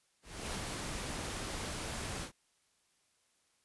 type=noise with ADSR envelope; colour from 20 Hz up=pink; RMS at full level=-38 dBFS; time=0.22-2.32 s; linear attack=330 ms; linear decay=14 ms; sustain=-2 dB; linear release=100 ms; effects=white hiss -74 dBFS RMS until 3.64 s + resampled to 24000 Hz